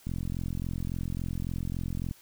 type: click train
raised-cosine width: 5 ms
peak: -21 dBFS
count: 90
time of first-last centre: 0.07-2.111 s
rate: 43.6 Hz
effects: white hiss -57 dBFS RMS until 2.21 s